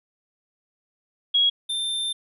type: tone pair in turn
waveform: sine / square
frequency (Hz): 3313 / 3579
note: G#7 / A7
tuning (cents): -5 / +29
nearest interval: minor second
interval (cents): 134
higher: second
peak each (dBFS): -16 / -25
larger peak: first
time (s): 1.34-1.5 / 1.69-2.13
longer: second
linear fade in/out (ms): 10
effects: resampled to 32000 Hz